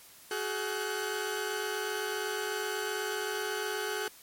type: tone cluster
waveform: sawtooth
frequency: 375.3 / 423.3 / 1445 / 1524 Hz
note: F#4 / G#4 / F#6 / G6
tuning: +25 / +33 / -41 / -49 cents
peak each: -34 / -31 / -39 / -34 dBFS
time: 0.31-4.08 s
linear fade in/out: 2 ms
effects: white hiss -54 dBFS RMS until 4.22 s + MP3 64 kbps